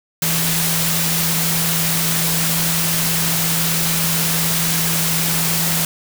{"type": "tone in noise", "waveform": "sine", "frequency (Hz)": 164.81, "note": "E3", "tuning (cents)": 0, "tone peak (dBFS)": -22, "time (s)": [0.22, 5.85], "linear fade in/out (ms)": 2, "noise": "white", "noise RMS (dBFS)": -19, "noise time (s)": [0.22, 5.85], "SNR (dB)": -6, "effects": []}